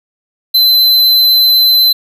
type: tone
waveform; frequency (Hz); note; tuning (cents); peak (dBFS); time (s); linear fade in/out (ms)
square; 4054; B7; +45; -6; 0.54-1.93; 10
effects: none